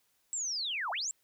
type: linear two-way sweep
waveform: sine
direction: down then up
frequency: 7790 to 642 to 7790 Hz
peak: -32 dBFS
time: 0.33-1.11 s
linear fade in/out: 0 ms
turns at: 0.91 s
effects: white hiss -73 dBFS RMS until 1.23 s